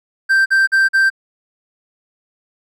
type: tone bursts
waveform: triangle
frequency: 1568 Hz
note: G6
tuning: in tune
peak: -8 dBFS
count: 4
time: 0.29-1.102 s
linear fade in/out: 20 ms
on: 170 ms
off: 44 ms
effects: none